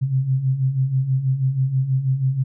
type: beating tone pair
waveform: sine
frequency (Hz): 128 / 134.2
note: C3 / C3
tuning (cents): -38 / +44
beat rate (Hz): 6.2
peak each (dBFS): -24 / -18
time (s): 0.01-2.44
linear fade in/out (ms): 20
effects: none